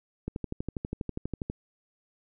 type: click train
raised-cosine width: 3 ms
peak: -19 dBFS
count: 16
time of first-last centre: 0.28-1.5 s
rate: 12.3 Hz
effects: none